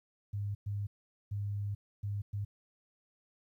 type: tone bursts at uneven times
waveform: sine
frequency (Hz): 101.8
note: G#2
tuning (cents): -34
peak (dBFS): -33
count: 5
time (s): 0.33-0.55 / 0.66-0.87 / 1.31-1.75 / 2.03-2.22 / 2.33-2.45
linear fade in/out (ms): 10
effects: 12-bit

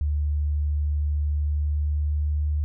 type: tone with pitch glide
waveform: sine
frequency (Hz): 73.9 to 74.67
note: D2 to D2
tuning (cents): +11 to +29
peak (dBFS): -21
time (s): 0.01-2.64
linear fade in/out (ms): 0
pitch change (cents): +18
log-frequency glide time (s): 1.3-2.52
effects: none

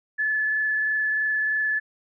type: tone with frequency modulation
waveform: sine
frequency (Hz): 1728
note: A6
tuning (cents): -32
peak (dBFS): -21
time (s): 0.18-1.8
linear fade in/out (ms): 20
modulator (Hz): 23.1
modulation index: 0.71
effects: none

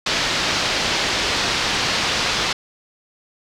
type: low-pass noise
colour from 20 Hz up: white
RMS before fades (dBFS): -21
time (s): 0.06-2.53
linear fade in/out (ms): 5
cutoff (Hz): 5100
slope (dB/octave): 24
effects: none

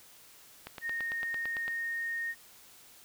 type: click train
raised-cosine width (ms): 0.3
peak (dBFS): -24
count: 10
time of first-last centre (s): 0.67-1.68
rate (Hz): 8.91
type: tone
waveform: sine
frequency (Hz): 1848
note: A#6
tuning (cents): -16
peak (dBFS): -32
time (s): 0.81-2.35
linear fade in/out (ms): 50
effects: white hiss -56 dBFS RMS until 3.04 s

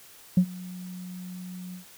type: tone with ADSR envelope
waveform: sine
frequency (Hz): 181.7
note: F#3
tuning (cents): -31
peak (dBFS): -12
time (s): 0.37-1.85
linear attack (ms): 5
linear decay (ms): 75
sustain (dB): -24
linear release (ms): 110
effects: tanh soft clip ceiling -12 dBFS + white hiss -51 dBFS RMS until 1.97 s

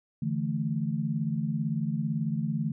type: chord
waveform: sine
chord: D suspended second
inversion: none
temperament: equal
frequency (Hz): 146.83 / 164.81 / 220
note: D3 / E3 / A3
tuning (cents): 0 / 0 / 0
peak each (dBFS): -31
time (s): 0.22-2.72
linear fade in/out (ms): 5
effects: none

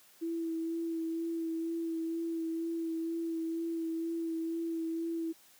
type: tone with vibrato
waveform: sine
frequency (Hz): 329.6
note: E4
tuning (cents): 0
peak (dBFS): -32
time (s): 0.21-5.33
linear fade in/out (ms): 20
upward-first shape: sine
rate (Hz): 2.1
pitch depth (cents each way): 19
effects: white hiss -61 dBFS RMS until 5.59 s + high-pass 150 Hz 12 dB/octave

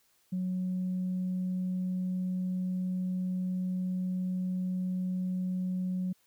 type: tone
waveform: sine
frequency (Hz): 183.7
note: F#3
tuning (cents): -12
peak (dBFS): -28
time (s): 0.32-6.13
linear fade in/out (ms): 10
effects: tanh soft clip ceiling -26 dBFS + white hiss -69 dBFS RMS until 6.26 s

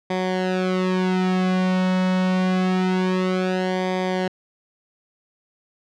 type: tone with flanger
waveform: sawtooth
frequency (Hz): 185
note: F#3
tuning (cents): 0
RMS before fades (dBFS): -21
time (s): 0.1-4.28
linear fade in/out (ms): 5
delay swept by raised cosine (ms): 0.72 to 2.52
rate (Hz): 0.26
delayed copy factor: -0.9
effects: low-pass 4000 Hz 12 dB/octave

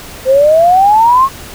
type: exponential sweep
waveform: sine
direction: up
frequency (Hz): 512 to 1104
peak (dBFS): -4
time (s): 0.25-1.29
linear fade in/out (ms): 50
effects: pink hiss -30 dBFS RMS until 1.54 s

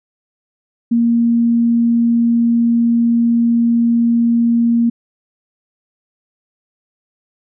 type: tone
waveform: sine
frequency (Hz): 233.9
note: A#3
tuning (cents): +6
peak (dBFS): -10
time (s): 0.91-4.9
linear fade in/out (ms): 10
effects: none

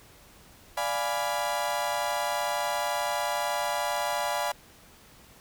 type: chord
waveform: 35% pulse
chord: D diminished seventh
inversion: none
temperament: equal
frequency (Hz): 587.3 / 698.5 / 830.6 / 987.8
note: D5 / F5 / Ab5 / Cb6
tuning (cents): 0 / 0 / 0 / 0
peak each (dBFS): -31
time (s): 0.77-4.52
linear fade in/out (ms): 5
effects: pink hiss -54 dBFS RMS until 5.4 s

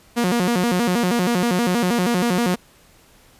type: tone with vibrato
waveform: sawtooth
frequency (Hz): 207.1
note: G#3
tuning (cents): -5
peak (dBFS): -13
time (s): 0.16-2.56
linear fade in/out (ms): 20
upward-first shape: square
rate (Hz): 6.3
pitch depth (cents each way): 240
effects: pink hiss -52 dBFS RMS until 3.39 s + resampled to 32000 Hz

